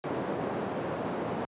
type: band-pass noise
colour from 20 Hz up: white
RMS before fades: -33 dBFS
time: 0.04-1.45 s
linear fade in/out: 0 ms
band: 140 to 600 Hz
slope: 12 dB/octave
effects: high-pass 80 Hz 12 dB/octave + resampled to 8000 Hz